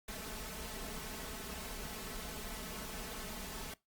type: noise with comb filter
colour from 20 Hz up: pink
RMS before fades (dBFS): -44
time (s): 0.08-3.74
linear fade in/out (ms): 5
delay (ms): 4.6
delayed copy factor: +0.8
effects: noise-tail reverb RT60 0.2 s tail -21 dB re dry + Opus 48 kbps